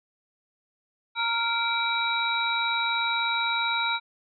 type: tone cluster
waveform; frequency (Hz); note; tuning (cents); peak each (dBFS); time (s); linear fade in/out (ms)
sine; 926 / 1390 / 2323 / 3854; A#5 / F6 / D7 / B7; -12 / -9 / -20 / -43; -29; 1.15-4; 50
effects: none